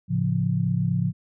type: chord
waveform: sine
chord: A augmented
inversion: none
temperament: equal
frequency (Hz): 110 / 138.59 / 174.61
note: A2 / C#3 / E#3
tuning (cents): 0 / 0 / 0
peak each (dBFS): -26 / -25 / -24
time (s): 0.08-1.13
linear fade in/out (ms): 50
effects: none